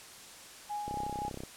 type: tone with tremolo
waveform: sine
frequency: 830.6 Hz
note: G#5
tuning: in tune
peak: -33 dBFS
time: 0.69-1.3 s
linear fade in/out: 20 ms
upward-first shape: triangle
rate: 4 Hz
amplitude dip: 40%
type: click train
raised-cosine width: 2 ms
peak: -27 dBFS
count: 19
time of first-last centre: 0.88-1.436 s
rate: 32.4 Hz
effects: white hiss -50 dBFS RMS until 1.56 s + low-pass 10000 Hz 12 dB/octave